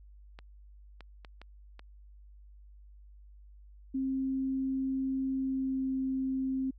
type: clicks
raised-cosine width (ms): 0.3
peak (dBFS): -32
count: 5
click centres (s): 0.389 / 1.007 / 1.248 / 1.416 / 1.794
type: tone with pitch glide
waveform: sine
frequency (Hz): 265.7 to 264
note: C4 to C4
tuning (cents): +27 to +16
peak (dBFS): -29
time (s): 3.94-6.71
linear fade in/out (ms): 10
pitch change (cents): -11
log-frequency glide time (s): 5.33-5.94
effects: added 50 Hz sine -51 dBFS peak until 6.78 s